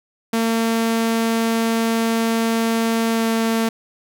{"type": "tone with pitch glide", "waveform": "sawtooth", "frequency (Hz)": [227.3, 225.9], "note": ["A#3", "A3"], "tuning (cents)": [-43, 46], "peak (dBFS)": -13, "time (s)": [0.33, 3.69], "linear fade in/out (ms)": 5, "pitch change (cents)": -11, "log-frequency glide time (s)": [3.11, 3.26], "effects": []}